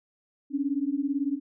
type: beating tone pair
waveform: sine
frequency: 271.8 / 289.8 Hz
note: C#4 / D4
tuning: -34 / -23 cents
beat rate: 18 Hz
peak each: -28 dBFS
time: 0.5-1.4 s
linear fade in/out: 50 ms
effects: none